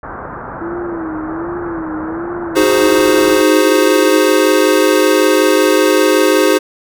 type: low-pass noise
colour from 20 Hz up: white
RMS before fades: -27 dBFS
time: 0.03-3.42 s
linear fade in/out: 2 ms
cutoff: 1500 Hz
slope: 48 dB/octave
type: tone with vibrato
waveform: sine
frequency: 329.6 Hz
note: E4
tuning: in tune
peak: -20 dBFS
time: 0.61-4.29 s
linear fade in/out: 5 ms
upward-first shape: sine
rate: 1.3 Hz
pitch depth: 97 cents each way
type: chord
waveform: square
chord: Ab dominant seventh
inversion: second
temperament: equal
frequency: 311.1 / 370 / 415.3 / 523.3 Hz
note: Eb4 / Gb4 / Ab4 / C5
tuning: 0 / 0 / 0 / 0 cents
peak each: -15 dBFS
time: 2.55-6.59 s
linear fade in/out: 20 ms
effects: none